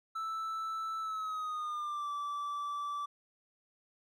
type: tone with pitch glide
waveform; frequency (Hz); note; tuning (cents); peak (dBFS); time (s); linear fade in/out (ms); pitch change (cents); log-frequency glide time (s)
triangle; 1318.5 to 1161.2; E6 to D6; 0 to -20; -33; 0.15-3.06; 10; -220; 1-2.11
effects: none